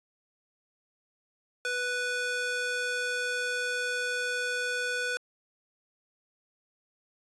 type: tone with high-pass filter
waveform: square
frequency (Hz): 493.9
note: B4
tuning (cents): 0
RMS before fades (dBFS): -31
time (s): 1.65-5.17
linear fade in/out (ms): 0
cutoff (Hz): 1000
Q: 3.4
effects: resampled to 22050 Hz